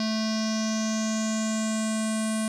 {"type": "tone with low-pass filter sweep", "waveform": "square", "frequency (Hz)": 218.9, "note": "A3", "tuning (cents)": -9, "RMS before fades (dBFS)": -27, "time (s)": [0, 2.48], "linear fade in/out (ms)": 2, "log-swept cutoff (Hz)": [5000, 9300], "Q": 5.9, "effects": ["10-bit"]}